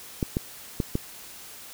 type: clicks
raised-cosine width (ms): 3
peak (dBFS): -11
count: 4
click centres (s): 0.228 / 0.369 / 0.802 / 0.954
effects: white hiss -44 dBFS RMS until 1.73 s